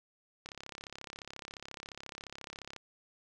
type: click train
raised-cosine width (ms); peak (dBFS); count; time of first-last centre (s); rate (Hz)
0.2; -26; 80; 0.46-2.763; 34.3
effects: none